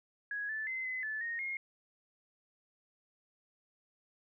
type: tone with pitch steps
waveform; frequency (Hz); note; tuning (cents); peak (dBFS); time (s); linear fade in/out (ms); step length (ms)
sine; 1665 / 1751 / 2059 / 2031 / 1741 / 1858 / 2143; G#6 / A6 / C7 / B6 / A6 / A#6 / C7; +4 / -9 / -28 / +48 / -19 / -6 / +41; -35; 0.31-1.57; 2; 180
effects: none